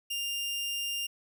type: tone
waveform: sawtooth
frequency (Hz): 2800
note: F7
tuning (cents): +4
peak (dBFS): -28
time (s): 0.1-1.07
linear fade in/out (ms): 10
effects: none